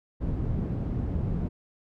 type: low-pass noise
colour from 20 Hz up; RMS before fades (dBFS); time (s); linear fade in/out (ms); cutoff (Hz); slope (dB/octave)
white; -29; 0.2-1.49; 20; 150; 12
effects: none